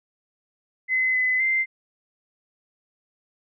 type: tone with pitch steps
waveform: sine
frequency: 2039 / 2019 / 2084 Hz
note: C7 / B6 / C7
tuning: -45 / +38 / -7 cents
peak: -19 dBFS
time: 0.88-1.66 s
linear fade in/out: 50 ms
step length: 260 ms
effects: none